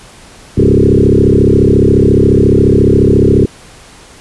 sine tone with frequency modulation, 246.9 Hz, B3, in tune, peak -4 dBFS, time 0.57-3.46 s, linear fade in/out 10 ms, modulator 34.3 Hz, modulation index 5.5, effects pink hiss -37 dBFS RMS until 4.2 s + resampled to 24000 Hz

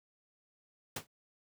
pink noise with exponential decay, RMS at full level -33 dBFS, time 0.96-1.07 s, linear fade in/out 5 ms, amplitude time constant 22 ms, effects high-pass 100 Hz 12 dB/octave

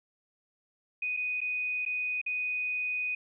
sine tone with dropouts, 2489 Hz, D#7, in tune, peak -29 dBFS, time 1.02-3.15 s, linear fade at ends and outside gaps 5 ms, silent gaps 1.167-1.171 / 1.406-1.414 / 1.852-1.861 / 2.215-2.262 s, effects none

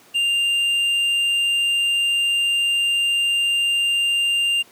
sine tone with tanh clipping, 2794 Hz, F7, in tune, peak -18 dBFS, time 0.14-4.63 s, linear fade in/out 20 ms, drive 6 dB, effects pink hiss -50 dBFS RMS until 4.71 s + high-pass 200 Hz 12 dB/octave

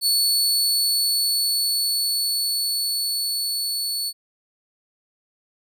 sawtooth tone with level ramp, 4435 Hz, C#8, in tune, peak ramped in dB -14 to -21 dBFS, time 0.01-4.13 s, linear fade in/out 50 ms, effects none

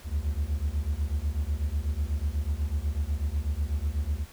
triangle beating tone pair, 69.3 / 77.4 Hz, C#2 / D#2, 0 / -9 cents, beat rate 8.1 Hz, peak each -27 / -27 dBFS, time 0.04-4.26 s, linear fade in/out 50 ms, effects pink hiss -51 dBFS RMS until 4.32 s

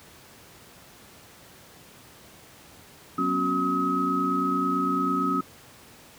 sine tone cluster, 186.4 / 243.7 / 272.7 / 367.2 / 1273 Hz, F#3 / B3 / C#4 / F#4 / D#6, +13 / -23 / -28 / -13 / +39 cents, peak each -31 / -34 / -27 / -34 / -25 dBFS, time 3.18-5.41 s, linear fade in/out 5 ms, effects pink hiss -50 dBFS RMS until 6.18 s + high-pass 80 Hz 12 dB/octave

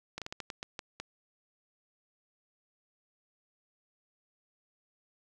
slowing click train, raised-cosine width 0.2 ms, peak -21 dBFS, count 9, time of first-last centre 0.18-1 s, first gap 37 ms, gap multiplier 1.28, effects none

